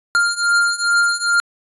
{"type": "beating tone pair", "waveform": "square", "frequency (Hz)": [1399, 1401.4], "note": ["F6", "F6"], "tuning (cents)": [3, 6], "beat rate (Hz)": 2.4, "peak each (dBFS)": [-19, -17], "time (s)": [0.15, 1.4], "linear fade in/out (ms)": 0, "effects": ["resampled to 24000 Hz"]}